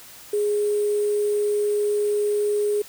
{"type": "tone with sample-and-hold", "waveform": "sine", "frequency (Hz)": 415.3, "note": "G#4", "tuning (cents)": 0, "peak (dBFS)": -19, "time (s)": [0.33, 2.82], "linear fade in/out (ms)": 5, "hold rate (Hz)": 8820, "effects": ["white hiss -44 dBFS RMS until 2.88 s"]}